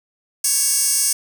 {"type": "tone with high-pass filter", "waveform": "15% pulse", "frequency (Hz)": 554.4, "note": "C#5", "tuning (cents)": 0, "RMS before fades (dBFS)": -18, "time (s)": [0.44, 1.13], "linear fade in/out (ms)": 5, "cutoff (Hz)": 7500, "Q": 3, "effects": []}